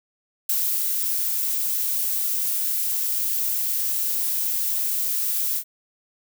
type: noise with ADSR envelope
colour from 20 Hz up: violet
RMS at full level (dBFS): -22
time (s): 0.49-5.64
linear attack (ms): 4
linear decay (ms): 360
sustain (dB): -2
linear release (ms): 72
effects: none